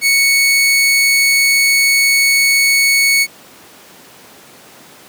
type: tone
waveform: sawtooth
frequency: 2217 Hz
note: C#7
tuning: in tune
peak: -6 dBFS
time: 0.01-3.27 s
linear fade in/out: 50 ms
effects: pink hiss -40 dBFS RMS until 5.08 s + high-pass 200 Hz 12 dB/octave